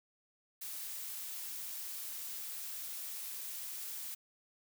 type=noise; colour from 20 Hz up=blue; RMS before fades=-43 dBFS; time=0.61-4.15 s; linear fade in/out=10 ms; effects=none